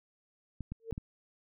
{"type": "clicks", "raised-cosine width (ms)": 5, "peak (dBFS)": -26, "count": 4, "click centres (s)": [0.607, 0.72, 0.926, 0.979]}
{"type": "tone with exponential growth", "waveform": "sine", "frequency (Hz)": 452.1, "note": "A4", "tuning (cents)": 47, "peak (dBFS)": -32, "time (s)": [0.8, 0.91], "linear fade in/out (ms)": 0, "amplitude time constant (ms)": 23}
{"effects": []}